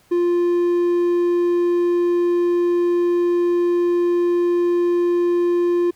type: tone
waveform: triangle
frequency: 349.2 Hz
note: F4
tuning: in tune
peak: -13 dBFS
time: 0.11-5.91 s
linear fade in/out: 10 ms
effects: pink hiss -56 dBFS RMS until 5.95 s